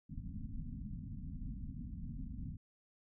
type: low-pass noise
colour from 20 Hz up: pink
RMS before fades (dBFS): -44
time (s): 0.09-2.57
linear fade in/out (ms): 10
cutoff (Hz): 270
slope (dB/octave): 96
effects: none